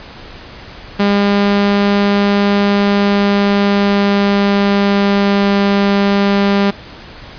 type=tone with pitch glide; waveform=sawtooth; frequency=201.9 to 199.93 Hz; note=G#3 to G3; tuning=-49 to +34 cents; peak=-6 dBFS; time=0.99-6.71 s; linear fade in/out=10 ms; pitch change=-17 cents; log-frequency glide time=2.63-5.64 s; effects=pink hiss -34 dBFS RMS until 7.38 s + resampled to 11025 Hz